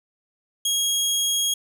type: tone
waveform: 20% pulse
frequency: 3284 Hz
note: G#7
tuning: 20 cents flat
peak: -15 dBFS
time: 0.65-1.54 s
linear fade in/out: 5 ms
effects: none